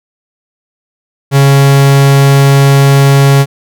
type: tone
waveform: 45% pulse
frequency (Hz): 138.59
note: C#3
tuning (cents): 0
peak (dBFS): -3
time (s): 1.31-3.46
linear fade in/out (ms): 50
effects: none